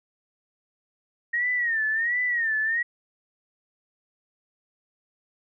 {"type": "tone with vibrato", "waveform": "sine", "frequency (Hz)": 1859, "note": "A#6", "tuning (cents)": -5, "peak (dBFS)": -22, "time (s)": [1.33, 2.83], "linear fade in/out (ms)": 10, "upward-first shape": "sine", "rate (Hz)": 1.4, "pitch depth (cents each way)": 120, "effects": []}